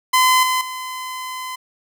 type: tone with level steps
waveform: sawtooth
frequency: 1023 Hz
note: C6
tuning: 39 cents flat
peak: -8 / -13 / -23 dBFS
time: 0.13-1.56 s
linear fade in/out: 10 ms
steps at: 0.43 / 0.61 s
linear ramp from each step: 2 ms
effects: none